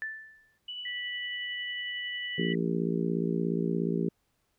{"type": "tone with exponential decay", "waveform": "sine", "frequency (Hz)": 1760, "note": "A6", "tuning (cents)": 0, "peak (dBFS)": -30, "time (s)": [0.02, 0.58], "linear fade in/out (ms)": 0, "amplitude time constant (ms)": 120}
{"type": "tone with tremolo", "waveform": "sine", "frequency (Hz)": 2962, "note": "F#7", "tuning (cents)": 1, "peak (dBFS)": -35, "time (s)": [0.68, 2.53], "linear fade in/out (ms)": 5, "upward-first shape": "triangle", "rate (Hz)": 11, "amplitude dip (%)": 30}
{"type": "tone", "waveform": "sine", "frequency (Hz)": 1960, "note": "B6", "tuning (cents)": -14, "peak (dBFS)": -35, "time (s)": [0.85, 2.55], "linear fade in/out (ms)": 5}
{"type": "harmonic tone", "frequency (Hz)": 57, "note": "A#1", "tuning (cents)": -38, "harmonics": [3, 4, 5, 6, 7, 8], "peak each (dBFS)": [-30, -33, -36, -36, -33, -40], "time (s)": [2.38, 4.09], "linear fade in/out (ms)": 5}
{"effects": ["pink hiss -75 dBFS RMS until 4.58 s"]}